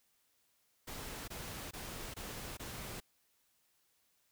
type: noise bursts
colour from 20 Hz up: pink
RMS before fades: -45 dBFS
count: 5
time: 0.87-3.004 s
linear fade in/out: 10 ms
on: 410 ms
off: 21 ms
effects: white hiss -75 dBFS RMS until 4.31 s